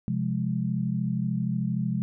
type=chord; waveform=sine; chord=F minor; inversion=second; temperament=equal; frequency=130.81 / 174.61 / 207.7 Hz; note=C3 / F3 / Ab3; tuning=0 / 0 / 0 cents; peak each=-29 dBFS; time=0.08-2.02 s; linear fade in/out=0 ms; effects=none